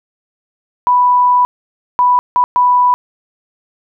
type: tone bursts at uneven times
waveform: sine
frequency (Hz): 987.8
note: B5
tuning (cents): 0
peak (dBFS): -7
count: 4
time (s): 0.87-1.45 / 1.99-2.19 / 2.36-2.44 / 2.56-2.94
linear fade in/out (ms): 0
effects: none